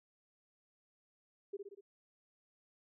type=tone with echo; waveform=sine; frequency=400.2 Hz; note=G4; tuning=36 cents sharp; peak=-38 dBFS; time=1.53-1.57 s; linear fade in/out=10 ms; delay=60 ms; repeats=4; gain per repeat=-4 dB; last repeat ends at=1.81 s; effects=none